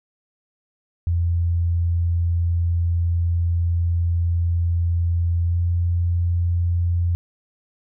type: tone with pitch glide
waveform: sine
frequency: 85.4 to 86.64 Hz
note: F2 to F2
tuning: -38 to -13 cents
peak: -17 dBFS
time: 1.07-7.15 s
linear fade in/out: 0 ms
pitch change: +25 cents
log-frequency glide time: 5.45-5.59 s
effects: none